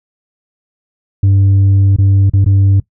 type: tone with dropouts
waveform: sine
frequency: 98 Hz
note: G2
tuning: in tune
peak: -3 dBFS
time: 1.23-2.8 s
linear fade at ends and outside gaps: 5 ms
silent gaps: 1.963-1.985 / 2.297-2.335 / 2.445-2.461 s
effects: noise-tail reverb RT60 0.1 s tail -21 dB re dry + tanh soft clip ceiling -5 dBFS